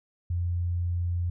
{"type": "tone", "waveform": "sine", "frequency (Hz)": 87.31, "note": "F2", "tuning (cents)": 0, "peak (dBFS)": -25, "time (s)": [0.3, 1.3], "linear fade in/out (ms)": 5, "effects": []}